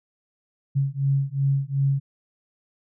sine beating tone pair, 136.6 / 139.3 Hz, C#3 / C#3, -25 / +9 cents, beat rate 2.7 Hz, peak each -23 dBFS, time 0.75-2 s, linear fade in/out 20 ms, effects none

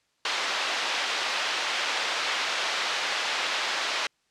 white band-pass noise, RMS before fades -28 dBFS, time 0.25-4.07 s, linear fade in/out 2 ms, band 600 to 3900 Hz, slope 12 dB/octave, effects white hiss -70 dBFS RMS until 4.3 s + low-pass 6000 Hz 12 dB/octave

